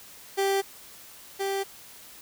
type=tone pair in turn; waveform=30% pulse; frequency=392 / 392 Hz; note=G4 / G4; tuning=0 / 0 cents; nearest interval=unison; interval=0 cents; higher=neither; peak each=-20 / -24 dBFS; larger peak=first; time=0.37-0.62 / 1.39-1.64 s; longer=neither; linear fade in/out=20 ms; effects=white hiss -48 dBFS RMS until 2.21 s